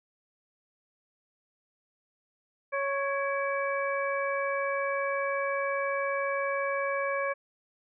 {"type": "harmonic tone with a mistuned harmonic", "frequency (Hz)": 554.4, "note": "C#5", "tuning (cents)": 0, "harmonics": [1, 2, 3, 4], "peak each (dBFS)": [-30, -33, -35, -36], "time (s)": [2.72, 7.34], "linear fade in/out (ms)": 20, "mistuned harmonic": 4, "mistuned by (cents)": 60, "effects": []}